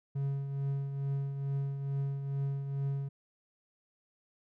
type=tone with tremolo; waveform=triangle; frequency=138.6 Hz; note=C#3; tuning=in tune; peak=-27 dBFS; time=0.15-3.09 s; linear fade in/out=10 ms; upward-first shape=triangle; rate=2.3 Hz; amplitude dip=55%; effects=none